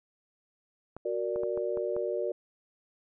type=clicks; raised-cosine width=1 ms; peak=-27 dBFS; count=6; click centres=0.966 / 1.36 / 1.434 / 1.575 / 1.773 / 1.965 s
type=chord; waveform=sine; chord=Gb augmented; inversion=none; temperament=equal; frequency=370 / 466.2 / 587.3 Hz; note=Gb4 / Bb4 / D5; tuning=0 / 0 / 0 cents; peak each=-33 dBFS; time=1.05-2.32 s; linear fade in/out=5 ms
effects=none

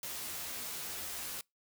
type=noise with comb filter; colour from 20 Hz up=white; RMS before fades=-41 dBFS; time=0.03-1.41 s; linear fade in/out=2 ms; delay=13 ms; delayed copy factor=+0.75; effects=noise-tail reverb RT60 0.2 s tail -26 dB re dry

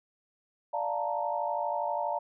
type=chord; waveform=sine; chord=Bb major seventh; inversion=first; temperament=equal; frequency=587.3 / 698.5 / 880 / 932.3 Hz; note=D5 / F5 / A5 / Bb5; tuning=0 / 0 / 0 / 0 cents; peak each=-34 dBFS; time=0.73-2.19 s; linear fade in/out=10 ms; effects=none

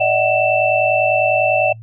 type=tone cluster; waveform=sine; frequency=590 / 640 / 748 / 2662 Hz; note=D5 / D#5 / F#5 / E7; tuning=+8 / +49 / +19 / +16 cents; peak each=-18 dBFS; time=0-1.73 s; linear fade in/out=10 ms; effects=noise-tail reverb RT60 0.1 s tail -25 dB re dry + added 112 Hz sine -33 dBFS peak until 1.82 s

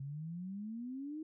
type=exponential sweep; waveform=sine; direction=up; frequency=134.1 to 320 Hz; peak=-40 dBFS; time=0-1.23 s; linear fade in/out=5 ms; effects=none

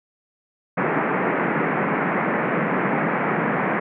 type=band-pass noise; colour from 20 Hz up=pink; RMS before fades=-22 dBFS; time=0.77-3.8 s; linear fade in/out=10 ms; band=150 to 2200 Hz; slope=48 dB/octave; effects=none

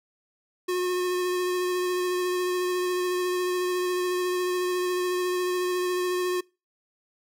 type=tone with vibrato; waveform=square; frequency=361.5 Hz; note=F#4; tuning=40 cents flat; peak=-25 dBFS; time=0.68-6.41 s; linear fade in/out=10 ms; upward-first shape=sine; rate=14 Hz; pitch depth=14 cents each way; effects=noise-tail reverb RT60 0.3 s tail -25 dB re dry

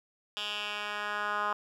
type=tone with band-pass filter sweep; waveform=10% pulse; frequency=207.7 Hz; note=G#3; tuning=in tune; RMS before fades=-34 dBFS; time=0.37-1.53 s; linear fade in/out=0 ms; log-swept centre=3300 to 1200 Hz; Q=2.7; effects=none

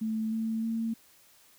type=tone with pitch steps; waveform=sine; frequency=220 / 223.2 / 226.4 Hz; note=A3 / A3 / A3; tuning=0 / +25 / +50 cents; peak=-28 dBFS; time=0.01-0.94 s; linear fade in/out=10 ms; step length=310 ms; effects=white hiss -60 dBFS RMS until 1.58 s

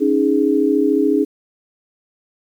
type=chord; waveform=sine; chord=C# suspended second; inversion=none; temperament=equal; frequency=277.2 / 311.1 / 415.3 Hz; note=C#4 / D#4 / G#4; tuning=0 / 0 / 0 cents; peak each=-17 dBFS; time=0-1.25 s; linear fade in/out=20 ms; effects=8-bit

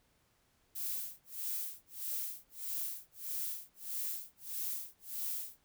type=noise with tremolo; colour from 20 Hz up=violet; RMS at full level=-37 dBFS; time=0.75-5.6 s; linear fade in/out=10 ms; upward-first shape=sine; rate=1.6 Hz; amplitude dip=100%; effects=pink hiss -73 dBFS RMS until 5.64 s

